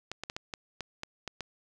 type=clicks; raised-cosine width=0.2 ms; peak=-19 dBFS; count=9; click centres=0.116 / 0.236 / 0.299 / 0.365 / 0.538 / 0.807 / 1.034 / 1.277 / 1.407 s; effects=none